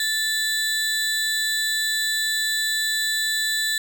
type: tone pair together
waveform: 35% pulse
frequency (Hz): 1754 / 3971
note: A6 / B7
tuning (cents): -6 / +9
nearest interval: octave + major second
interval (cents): 1415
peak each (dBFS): -22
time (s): 0-3.78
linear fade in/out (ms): 2
effects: none